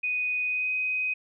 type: tone with pitch glide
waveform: sine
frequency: 2489 to 2511 Hz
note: D#7 to D#7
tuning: 0 to +15 cents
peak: -25 dBFS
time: 0.03-1.14 s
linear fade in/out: 10 ms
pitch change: +15 cents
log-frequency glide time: 0.44-0.72 s
effects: none